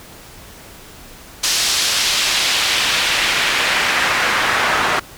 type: noise with band-pass filter sweep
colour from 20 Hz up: pink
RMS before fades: -17 dBFS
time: 1.43-5 s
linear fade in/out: 10 ms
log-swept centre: 5300 to 1300 Hz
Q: 1.1
effects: pink hiss -39 dBFS RMS until 5.17 s